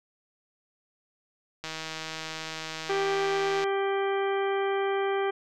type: click train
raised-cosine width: 0.2 ms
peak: -18 dBFS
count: 319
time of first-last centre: 1.64-3.64 s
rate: 159 Hz
type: harmonic tone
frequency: 393.1 Hz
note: G4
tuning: 5 cents sharp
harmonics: 1 / 2 / 3 / 4 / 5 / 6 / 8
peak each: -26 / -32 / -36 / -38 / -40 / -42 / -44 dBFS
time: 2.89-5.31 s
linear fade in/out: 10 ms
effects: none